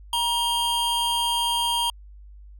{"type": "tone pair together", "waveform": "square", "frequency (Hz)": [948, 3189], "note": ["A#5", "G7"], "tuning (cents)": [29, 29], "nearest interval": "octave + major sixth", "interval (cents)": 2100, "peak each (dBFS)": -25, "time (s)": [0.13, 1.9], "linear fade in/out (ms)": 2, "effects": ["added 50 Hz sine -42 dBFS peak until 2.59 s"]}